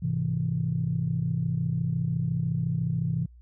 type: chord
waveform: sine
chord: Ab augmented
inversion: none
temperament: equal with one note detuned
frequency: 105.15 / 130.81 / 164.81 Hz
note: Ab2 / C3 / E3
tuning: +22 / 0 / 0 cents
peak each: -32 / -28 / -27 dBFS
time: 0.02-3.26 s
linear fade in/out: 10 ms
effects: tanh soft clip ceiling -15 dBFS + added 60 Hz sine -48 dBFS peak until 3.41 s